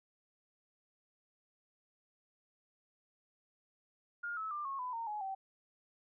sine tone with pitch steps, 1416 / 1298.5 / 1190.7 / 1091.9 / 1001.3 / 918.2 / 842 / 772.1 Hz, F6 / E6 / D6 / C#6 / B5 / A#5 / G#5 / G5, +23 / -26 / +23 / -26 / +24 / -26 / +24 / -26 cents, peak -37 dBFS, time 4.23-5.35 s, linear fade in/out 10 ms, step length 140 ms, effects none

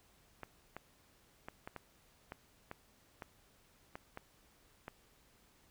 clicks, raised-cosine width 0.5 ms, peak -29 dBFS, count 11, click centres 0.433 / 0.766 / 1.485 / 1.675 / 1.763 / 2.321 / 2.714 / 3.222 / 3.955 / 4.174 / 4.881 s, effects pink hiss -68 dBFS RMS until 5.7 s

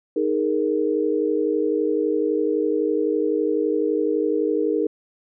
sine chord, D# suspended fourth, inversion none, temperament just, 311.1 / 414.8 / 466.7 Hz, D#4 / G#4 / A#4, 0 / -2 / +2 cents, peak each -23 dBFS, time 0.16-4.87 s, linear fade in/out 5 ms, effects none

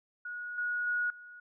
sine tone with level steps, 1453 Hz, F#6, 32 cents flat, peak -37 / -30 / -28 / -47 dBFS, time 0.25-1.4 s, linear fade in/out 5 ms, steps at 0.58 / 0.87 / 1.1 s, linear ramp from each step 2 ms, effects none

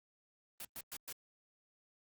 white noise bursts, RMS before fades -45 dBFS, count 4, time 0.6-1.126 s, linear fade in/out 2 ms, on 49 ms, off 110 ms, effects Opus 32 kbps

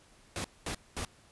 pink noise bursts, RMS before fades -36 dBFS, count 3, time 0.36-1.049 s, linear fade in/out 0 ms, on 83 ms, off 220 ms, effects pink hiss -61 dBFS RMS until 1.31 s + resampled to 24000 Hz

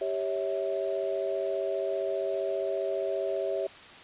sine chord, C# diminished, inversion second, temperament equal with one note detuned, 392 / 554.4 / 649.4 Hz, G4 / C#5 / E5, 0 / 0 / -26 cents, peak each -32 dBFS, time 0.01-3.67 s, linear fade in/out 5 ms, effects white hiss -48 dBFS RMS until 4.03 s + resampled to 8000 Hz

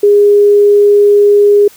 sine tone, 409.9 Hz, G#4, 23 cents flat, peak -3 dBFS, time 0.03-1.68 s, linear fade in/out 5 ms, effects white hiss -40 dBFS RMS until 1.76 s

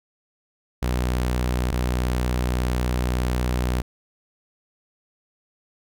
sawtooth tone pair in turn, 61.74 / 61.74 Hz, B1 / B1, 0 / 0 cents, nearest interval unison, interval 0 cents, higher neither, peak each -17 dBFS, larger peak neither, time 0.82-1.72 / 1.72-3.82 s, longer second, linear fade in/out 10 ms, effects none

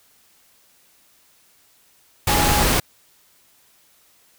sine tone in noise, 830.6 Hz, G#5, in tune, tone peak -22 dBFS, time 2.29-2.63 s, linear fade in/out 5 ms, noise pink, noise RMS -18 dBFS, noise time 2.27-2.8 s, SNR -7 dB, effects white hiss -57 dBFS RMS until 4.38 s

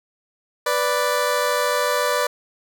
20% pulse tone pair together, 493.5 / 586.9 Hz, B4 / D5, -1 / -1 cents, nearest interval minor third, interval 300 cents, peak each -17 / -16 dBFS, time 0.66-2.27 s, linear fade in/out 5 ms, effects none

